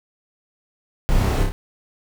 brown noise with echo, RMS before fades -20 dBFS, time 1.09-1.43 s, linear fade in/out 0 ms, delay 30 ms, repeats 3, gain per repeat -3 dB, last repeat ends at 1.52 s, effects none

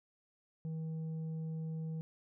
triangle tone with tanh clipping, 160 Hz, D#3, 49 cents sharp, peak -38 dBFS, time 0.65-2.01 s, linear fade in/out 0 ms, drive 9 dB, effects none

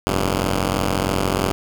5% pulse tone pair together, 43.05 / 97 Hz, F1 / G2, -24 / -18 cents, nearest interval octave + major second, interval 1406 cents, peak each -10 dBFS, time 0.07-1.52 s, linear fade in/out 0 ms, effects none

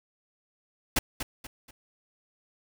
pink noise with echo, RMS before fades -24 dBFS, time 0.96-0.99 s, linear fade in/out 5 ms, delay 240 ms, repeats 3, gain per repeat -9 dB, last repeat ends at 1.71 s, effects none

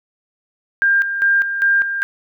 sine tone with tremolo, 1599 Hz, G6, 34 cents sharp, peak -11 dBFS, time 0.82-2.03 s, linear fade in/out 0 ms, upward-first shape square, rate 2.5 Hz, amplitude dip 60%, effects none

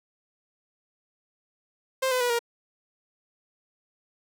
sawtooth tone with pitch steps, 525 / 506.2 / 488.1 / 470.7 Hz, C5 / B4 / B4 / A#4, +6 / +43 / -20 / +17 cents, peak -19 dBFS, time 2.02-2.392 s, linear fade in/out 10 ms, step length 93 ms, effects none

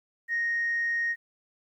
sine tone, 1864.7 Hz, A#6, in tune, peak -24 dBFS, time 0.28-1.16 s, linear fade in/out 50 ms, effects tanh soft clip ceiling -21 dBFS + 11-bit

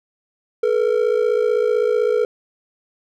triangle ring-modulated tone, 457.4 Hz, A#4, 33 cents flat, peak -10 dBFS, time 0.63-2.25 s, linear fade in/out 2 ms, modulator 27.9 Hz, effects none

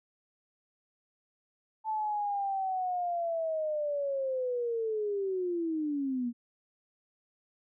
sine linear sweep, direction down, 880 to 233.1 Hz, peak -29 dBFS, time 1.84-6.33 s, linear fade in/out 50 ms, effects none

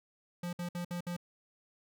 square tone bursts, 175.1 Hz, F3, 5 cents sharp, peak -36 dBFS, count 5, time 0.43-1.166 s, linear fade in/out 5 ms, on 100 ms, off 59 ms, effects none

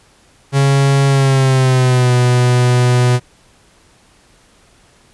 45% pulse tone with pitch glide, 138.2 to 123.84 Hz, C#3 to B2, -5 to +5 cents, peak -9 dBFS, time 0.52-3.2 s, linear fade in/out 50 ms, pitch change -190 cents, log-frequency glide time 1.07-2.13 s, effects pink hiss -50 dBFS RMS until 5.13 s + resampled to 24000 Hz

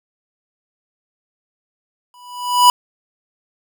square tone with exponential growth, 984 Hz, B5, 7 cents flat, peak -5 dBFS, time 2.14-2.7 s, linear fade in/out 1 ms, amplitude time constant 120 ms, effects none

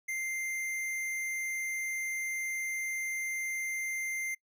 sine tone with hard clipping, 2093 Hz, C7, in tune, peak -34 dBFS, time 0.08-4.35 s, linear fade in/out 10 ms, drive 16 dB, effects noise-tail reverb RT60 0.1 s tail -23 dB re dry

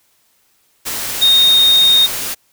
sine tone in noise, 3700 Hz, A#7, 14 cents flat, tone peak -7 dBFS, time 1.21-2.07 s, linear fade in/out 20 ms, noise white, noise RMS -22 dBFS, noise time 0.85-2.35 s, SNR +12 dB, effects white hiss -58 dBFS RMS until 2.52 s

